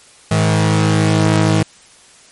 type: tone pair together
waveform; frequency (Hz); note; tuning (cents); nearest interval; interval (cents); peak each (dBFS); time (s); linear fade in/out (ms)
sawtooth; 106.44 / 159.9; G#2 / D#3; +43 / +48; perfect fifth; 705; -10; 0.31-1.63; 5
effects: white hiss -45 dBFS RMS until 2.31 s + MP3 48 kbps